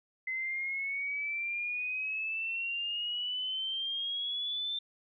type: exponential sweep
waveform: sine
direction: up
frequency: 2044 to 3574 Hz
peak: -32 dBFS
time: 0.27-4.79 s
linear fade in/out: 5 ms
effects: none